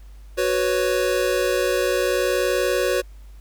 square chord, F# suspended fourth, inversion none, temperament equal, 370 / 493.9 / 554.4 Hz, F#4 / B4 / C#5, 0 / 0 / 0 cents, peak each -24 dBFS, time 0.37-3.02 s, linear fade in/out 20 ms, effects added 50 Hz sine -39 dBFS peak until 3.4 s + pink hiss -58 dBFS RMS until 3.4 s

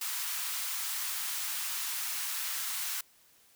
white high-pass noise, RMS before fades -35 dBFS, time 0.01-3.01 s, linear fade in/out 5 ms, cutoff 950 Hz, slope 24 dB/octave, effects white hiss -63 dBFS RMS until 3.55 s

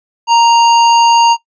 square tone, 932.3 Hz, A#5, in tune, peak -6 dBFS, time 0.27-1.37 s, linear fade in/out 50 ms, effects noise-tail reverb RT60 0.1 s tail -18 dB re dry + resampled to 16000 Hz

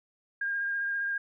sine tone with vibrato, 1613 Hz, G6, 49 cents sharp, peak -28 dBFS, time 0.41-1.18 s, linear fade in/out 5 ms, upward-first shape sine, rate 15 Hz, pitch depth 14 cents each way, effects none

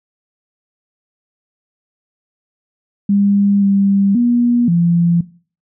sine tone with pitch steps, 200.9 / 197.9 / 240.4 / 171.1 Hz, G3 / G3 / B3 / F3, +43 / +17 / -46 / -35 cents, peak -10 dBFS, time 3.09-5.21 s, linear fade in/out 5 ms, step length 530 ms, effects noise-tail reverb RT60 0.4 s tail -18 dB re dry

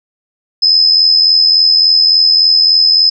sine tone with amplitude modulation, 5100 Hz, D#8, 42 cents sharp, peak -3 dBFS, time 0.62-3.1 s, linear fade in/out 10 ms, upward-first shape sine, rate 83.5 Hz, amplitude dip 55%, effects none

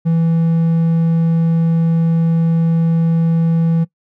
triangle tone, 165.1 Hz, E3, 3 cents sharp, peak -9 dBFS, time 0.05-3.85 s, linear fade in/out 20 ms, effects noise-tail reverb RT60 0.1 s tail -21 dB re dry

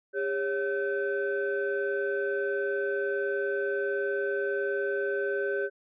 sine tone cluster, 402.6 / 553 / 1530 Hz, G4 / C#5 / G6, +46 / -4 / -42 cents, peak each -28 / -32 / -32 dBFS, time 0.13-5.7 s, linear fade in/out 50 ms, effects tanh soft clip ceiling -20 dBFS

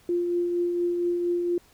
sine tone with tremolo, 349.2 Hz, F4, in tune, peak -21 dBFS, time 0.09-1.58 s, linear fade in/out 2 ms, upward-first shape triangle, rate 4.3 Hz, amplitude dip 35%, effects pink hiss -58 dBFS RMS until 1.73 s

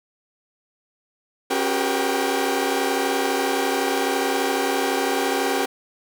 sawtooth tone cluster, 273.1 / 370.5 / 402.4 / 476.7 / 784 Hz, C#4 / F#4 / G4 / A#4 / G5, -26 / +2 / +45 / +39 / 0 cents, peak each -23 dBFS, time 1.5-5.66 s, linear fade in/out 10 ms, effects none

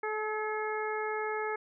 harmonic tone with a mistuned harmonic, 430.6 Hz, A4, 37 cents flat, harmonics 1 / 2 / 3 / 4 / 5, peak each -34 / -37 / -39 / -40 / -41 dBFS, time 0.03-1.56 s, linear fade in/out 5 ms, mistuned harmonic 4, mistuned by -23 cents, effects none

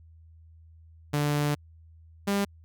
sawtooth tone pair in turn, 146.83 / 200.2 Hz, D3 / G3, 0 / +37 cents, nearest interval perfect fourth, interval 537 cents, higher second, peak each -20 dBFS, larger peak neither, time 1.13-1.55 / 2.27-2.45 s, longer first, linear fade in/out 10 ms, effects added 81 Hz sine -50 dBFS peak until 2.64 s

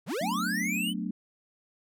square linear sweep, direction up, 107.7 to 3094 Hz, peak -30 dBFS, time 0.06-0.94 s, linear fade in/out 50 ms
sine chord, B minor seventh, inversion second, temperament equal, 185 / 220 / 246.9 / 293.7 Hz, F#3 / A3 / B3 / D4, 0 / 0 / 0 / 0 cents, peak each -34 / -34 / -38 / -38 dBFS, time 0.21-1.11 s, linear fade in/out 5 ms
effects none

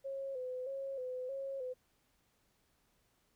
sine tone with vibrato, 525 Hz, C5, 6 cents sharp, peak -38 dBFS, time 0.04-1.74 s, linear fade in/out 20 ms, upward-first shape square, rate 1.6 Hz, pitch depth 61 cents each way, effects pink hiss -75 dBFS RMS until 3.35 s

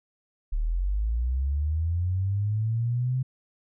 sine linear sweep, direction up, 35.3 to 130.81 Hz, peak -23 dBFS, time 0.52-3.23 s, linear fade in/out 10 ms, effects none

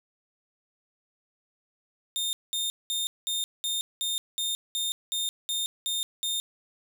sawtooth tone bursts, 3641 Hz, A#7, 41 cents flat, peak -24 dBFS, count 12, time 2.16-6.4 s, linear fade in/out 0 ms, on 170 ms, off 200 ms, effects 9-bit

